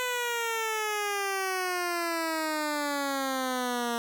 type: exponential sweep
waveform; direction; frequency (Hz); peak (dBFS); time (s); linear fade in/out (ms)
10% pulse; down; 504 to 233.1; -20; 0-3.98; 0
effects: none